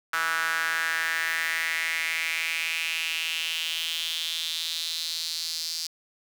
sawtooth tone with high-pass filter sweep, 163.6 Hz, E3, 13 cents flat, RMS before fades -29 dBFS, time 0.13-5.87 s, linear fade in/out 5 ms, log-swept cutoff 1400 to 4800 Hz, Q 4.4, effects 9-bit

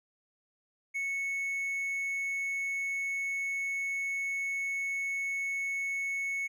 triangle tone, 2207 Hz, C#7, 8 cents flat, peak -29 dBFS, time 0.94-6.48 s, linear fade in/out 20 ms, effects none

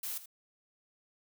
blue noise with echo, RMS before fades -38 dBFS, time 0.03-0.18 s, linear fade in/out 5 ms, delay 79 ms, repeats 1, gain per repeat -13 dB, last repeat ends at 0.259 s, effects none

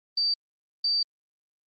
sine tone bursts at uneven times, 4638 Hz, D8, 22 cents flat, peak -22 dBFS, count 2, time 0.17-0.34 / 0.84-1.03 s, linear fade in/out 5 ms, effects Opus 24 kbps

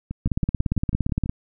two click trains, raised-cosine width 5 ms, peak -9 / -17 dBFS, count 19 / 8, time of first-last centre 0.26-1.294 / 0.11-1.259 s, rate 17.4 / 6.09 Hz, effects none

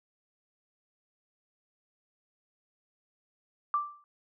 sine tone with exponential decay, 1174.7 Hz, D6, in tune, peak -22 dBFS, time 3.74-4.04 s, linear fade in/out 1 ms, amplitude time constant 64 ms, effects none

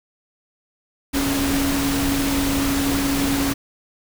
sine tone in noise, 277.2 Hz, C#4, in tune, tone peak -20 dBFS, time 1.13-3.54 s, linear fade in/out 20 ms, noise pink, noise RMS -24 dBFS, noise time 1.13-3.54 s, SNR +1 dB, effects none

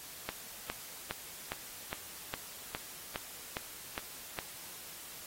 click train, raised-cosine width 0.3 ms, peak -19 dBFS, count 11, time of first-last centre 0.29-4.388 s, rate 2.44 Hz, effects white hiss -48 dBFS RMS until 5.26 s + AAC 48 kbps

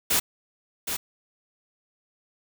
white noise with echo, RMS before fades -22 dBFS, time 0.1-0.2 s, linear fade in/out 10 ms, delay 770 ms, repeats 1, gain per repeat -7 dB, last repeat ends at 0.97 s, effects none

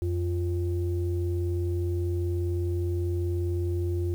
sine tone pair together, 88 / 349 Hz, F2 / F4, +14 / -1 cents, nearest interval 2 octaves, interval 2385 cents, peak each -25 / -30 dBFS, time 0.02-4.14 s, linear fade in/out 0 ms, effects tanh soft clip ceiling -19 dBFS + 9-bit

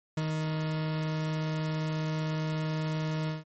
40% pulse tone with ADSR envelope, 156.3 Hz, D#3, 8 cents sharp, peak -26 dBFS, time 0.17-3.44 s, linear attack 5 ms, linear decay 40 ms, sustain -2 dB, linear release 150 ms, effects low-pass 7000 Hz 12 dB/octave + MP3 32 kbps

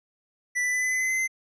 square tone with pitch steps, 1975.5 / 1988.1 / 2001 / 2014 / 2026 / 2039 / 2052 / 2065 Hz, B6 / B6 / B6 / B6 / B6 / C7 / C7 / C7, 0 / +11 / +22 / +33 / +44 / -45 / -34 / -23 cents, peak -24 dBFS, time 0.55-1.278 s, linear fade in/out 20 ms, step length 91 ms, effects resampled to 22050 Hz

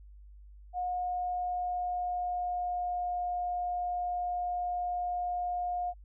sine tone with pitch glide, 721 to 713.1 Hz, F#5 to F5, -45 to +36 cents, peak -30 dBFS, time 0.73-5.94 s, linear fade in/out 50 ms, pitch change -19 cents, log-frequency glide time 0.85-3.21 s, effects added 50 Hz sine -49 dBFS peak until 6.04 s

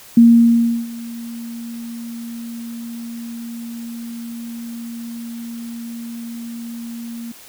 sine tone with ADSR envelope, 233.1 Hz, A#3, in tune, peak -4 dBFS, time 0.17-7.32 s, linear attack 5 ms, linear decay 690 ms, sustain -23 dB, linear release 6 ms, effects white hiss -42 dBFS RMS until 7.48 s

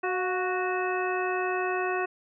harmonic tone with a mistuned harmonic, 370 Hz, F#4, in tune, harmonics 1 / 2 / 3 / 4 / 5 / 7, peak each -29 / -32 / -34 / -35 / -36 / -37 dBFS, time 0.03-2.06 s, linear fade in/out 10 ms, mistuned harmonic 2, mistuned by -44 cents, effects none

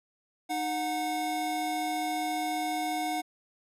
square tone pair together, 308.3 / 730.9 Hz, D#4 / F#5, -16 / -21 cents, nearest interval octave + minor third, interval 1495 cents, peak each -35 / -31 dBFS, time 0.49-3.22 s, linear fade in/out 20 ms, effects resampled to 32000 Hz

